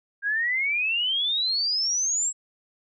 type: exponential sweep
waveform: sine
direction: up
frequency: 1600 to 7760 Hz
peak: -22 dBFS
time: 0.22-2.33 s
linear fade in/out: 50 ms
effects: none